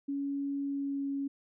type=tone with pitch glide; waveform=sine; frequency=280 to 277.6 Hz; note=C#4 to C#4; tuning=+18 to +3 cents; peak=-31 dBFS; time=0.08-1.28 s; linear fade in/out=10 ms; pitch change=-15 cents; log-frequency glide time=0.63-1.09 s; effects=none